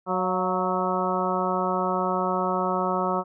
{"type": "harmonic tone with a mistuned harmonic", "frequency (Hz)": 185, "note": "F#3", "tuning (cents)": 0, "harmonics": [1, 2, 3, 4, 5, 6, 7], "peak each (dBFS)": [-30, -30, -30, -30, -30, -30, -30], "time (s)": [0.06, 3.24], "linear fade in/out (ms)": 50, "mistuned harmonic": 4, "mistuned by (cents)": -44, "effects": []}